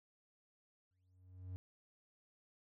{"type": "tone with exponential growth", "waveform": "triangle", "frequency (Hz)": 92, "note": "F#2", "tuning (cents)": -9, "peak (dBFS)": -39, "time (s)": [0.91, 1.56], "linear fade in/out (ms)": 0, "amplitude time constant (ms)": 140, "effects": []}